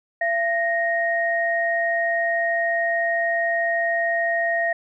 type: tone pair together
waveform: sine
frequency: 676.6 / 1864.7 Hz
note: E5 / A#6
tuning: +45 / 0 cents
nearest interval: octave + tritone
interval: 1755 cents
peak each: -22 dBFS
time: 0.21-4.73 s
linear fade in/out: 5 ms
effects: none